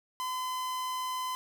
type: tone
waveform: 45% pulse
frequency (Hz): 1019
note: C6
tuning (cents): -46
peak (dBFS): -32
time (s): 0.2-1.35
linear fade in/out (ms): 0
effects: 10-bit